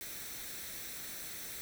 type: noise with comb filter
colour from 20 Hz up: white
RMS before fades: -44 dBFS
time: 0.01-1.61 s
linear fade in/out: 0 ms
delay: 0.51 ms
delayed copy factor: +0.5
effects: none